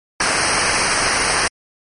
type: noise with comb filter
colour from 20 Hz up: pink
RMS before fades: -17 dBFS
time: 0.2-1.48 s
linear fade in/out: 5 ms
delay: 0.28 ms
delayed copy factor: -0.8
effects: MP3 48 kbps